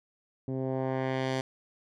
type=tone with low-pass filter sweep; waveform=10% pulse; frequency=131.4 Hz; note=C3; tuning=8 cents sharp; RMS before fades=-31 dBFS; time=0.48-1.41 s; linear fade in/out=2 ms; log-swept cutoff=300 to 6500 Hz; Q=0.89; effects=none